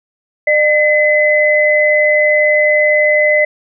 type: tone pair together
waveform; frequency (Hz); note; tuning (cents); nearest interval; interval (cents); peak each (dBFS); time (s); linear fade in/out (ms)
sine; 603 / 2028; D5 / B6; +46 / +45; octave + major sixth; 2099; -11; 0.47-3.45; 5
effects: none